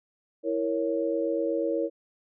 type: chord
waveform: sine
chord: A# diminished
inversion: second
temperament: equal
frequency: 329.6 / 466.2 / 554.4 Hz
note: E4 / A#4 / C#5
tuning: 0 / 0 / 0 cents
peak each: -29 dBFS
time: 0.43-1.9 s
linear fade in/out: 50 ms
effects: none